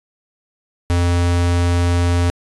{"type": "tone", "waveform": "square", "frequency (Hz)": 87.2, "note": "F2", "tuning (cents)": -2, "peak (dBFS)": -14, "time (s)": [0.9, 2.3], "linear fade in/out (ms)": 0, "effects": ["resampled to 24000 Hz"]}